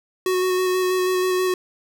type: tone with vibrato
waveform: square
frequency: 368.8 Hz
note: F#4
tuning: 6 cents flat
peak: -19 dBFS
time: 0.26-1.54 s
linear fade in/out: 2 ms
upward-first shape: square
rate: 6.2 Hz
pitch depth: 12 cents each way
effects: none